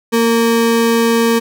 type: ring-modulated tone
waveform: square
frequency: 345.6 Hz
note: F4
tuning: 18 cents flat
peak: -8 dBFS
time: 0.12-1.4 s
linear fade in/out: 20 ms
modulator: 114 Hz
effects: none